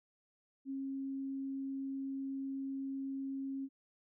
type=tone; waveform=sine; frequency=270.8 Hz; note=C#4; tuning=40 cents flat; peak=-37 dBFS; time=0.65-3.69 s; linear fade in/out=50 ms; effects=none